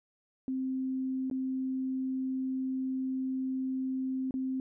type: tone with dropouts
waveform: sine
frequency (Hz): 261.6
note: C4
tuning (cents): 0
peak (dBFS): -30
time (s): 0.48-4.6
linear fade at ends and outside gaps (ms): 1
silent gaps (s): 1.3-1.312 / 4.309-4.34
effects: none